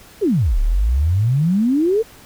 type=exponential two-way sweep; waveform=sine; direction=down then up; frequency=466.4 to 33.98 to 466.4 Hz; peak=-13 dBFS; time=0.21-2.03 s; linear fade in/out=20 ms; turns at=0.59 s; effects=pink hiss -44 dBFS RMS until 2.25 s